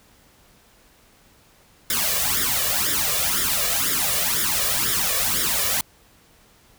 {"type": "noise with flanger", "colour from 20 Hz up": "white", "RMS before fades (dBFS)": -22, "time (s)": [1.9, 5.81], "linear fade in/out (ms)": 2, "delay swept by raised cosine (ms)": [0.56, 1.76], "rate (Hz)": 2, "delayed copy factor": 0.8, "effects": ["pink hiss -55 dBFS RMS until 6.78 s"]}